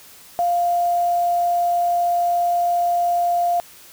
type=tone with quantisation; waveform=sine; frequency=698.5 Hz; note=F5; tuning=in tune; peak=-16 dBFS; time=0.39-3.6 s; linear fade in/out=0 ms; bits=6; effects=white hiss -45 dBFS RMS until 3.92 s